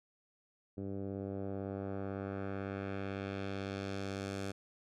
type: tone with low-pass filter sweep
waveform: 10% pulse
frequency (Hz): 98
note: G2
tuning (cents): 0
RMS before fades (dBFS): -40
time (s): 0.77-4.52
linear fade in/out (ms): 10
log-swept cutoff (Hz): 370 to 8700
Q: 0.99
effects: none